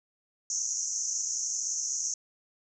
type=band-pass noise; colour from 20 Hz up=white; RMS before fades=-32 dBFS; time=0.5-2.14 s; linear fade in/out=2 ms; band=5800 to 6800 Hz; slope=96 dB/octave; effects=none